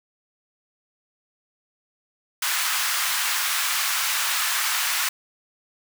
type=high-pass noise; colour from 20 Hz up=pink; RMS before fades=-24 dBFS; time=2.42-5.09 s; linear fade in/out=5 ms; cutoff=1100 Hz; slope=24 dB/octave; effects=none